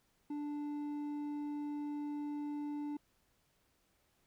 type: tone with hard clipping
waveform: sine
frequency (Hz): 293.4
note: D4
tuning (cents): -2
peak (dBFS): -39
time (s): 0.3-2.97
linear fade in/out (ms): 5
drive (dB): 5
effects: pink hiss -75 dBFS RMS until 4.26 s